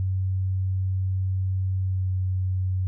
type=tone with pitch glide; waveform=sine; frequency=94.3 to 93.16 Hz; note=F#2 to F#2; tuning=+33 to +12 cents; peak=-22 dBFS; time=0-2.87 s; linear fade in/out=0 ms; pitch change=-21 cents; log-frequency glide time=1.81-2.11 s; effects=none